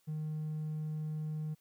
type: tone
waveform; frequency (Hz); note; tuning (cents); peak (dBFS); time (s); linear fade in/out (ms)
triangle; 154.3; D#3; -14; -32; 0.07-1.55; 20
effects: tanh soft clip ceiling -30 dBFS + white hiss -73 dBFS RMS until 1.6 s